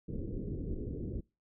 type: low-pass noise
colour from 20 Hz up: pink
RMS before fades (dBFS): -38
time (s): 0.08-1.21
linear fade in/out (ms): 10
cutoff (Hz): 460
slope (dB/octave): 48
effects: noise-tail reverb RT60 0.3 s tail -26 dB re dry